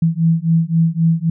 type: beating tone pair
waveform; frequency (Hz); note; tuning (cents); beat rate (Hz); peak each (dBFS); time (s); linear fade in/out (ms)
sine; 162.7 / 166.5; E3 / E3; -22 / +18; 3.8; -15; 0.02-1.3; 5
effects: none